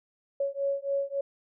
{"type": "beating tone pair", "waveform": "sine", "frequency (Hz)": [554.4, 558], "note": ["C#5", "C#5"], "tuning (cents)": [0, 11], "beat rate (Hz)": 3.6, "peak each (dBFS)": -30, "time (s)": [0.4, 1.21], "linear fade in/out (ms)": 5, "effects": []}